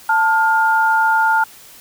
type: tone pair together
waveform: sine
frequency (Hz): 886.1 / 1414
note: A5 / F6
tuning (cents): +12 / +21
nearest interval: minor sixth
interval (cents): 809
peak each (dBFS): -14 / -15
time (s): 0.09-1.44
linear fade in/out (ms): 5
effects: white hiss -42 dBFS RMS until 1.8 s